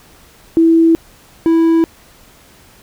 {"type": "tone pair in turn", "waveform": ["sine", "triangle"], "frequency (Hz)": [328.7, 328.7], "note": ["E4", "E4"], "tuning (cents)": [-5, -5], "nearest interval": "unison", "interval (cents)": 0, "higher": "neither", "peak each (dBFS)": -6, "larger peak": "neither", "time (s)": [[0.57, 0.95], [1.46, 1.84]], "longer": "neither", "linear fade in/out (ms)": 0, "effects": ["pink hiss -45 dBFS RMS until 2.82 s"]}